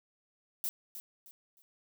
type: noise with echo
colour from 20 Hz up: violet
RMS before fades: -34 dBFS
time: 0.64-0.69 s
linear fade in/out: 0 ms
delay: 310 ms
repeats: 3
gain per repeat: -10 dB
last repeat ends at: 1.62 s
effects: none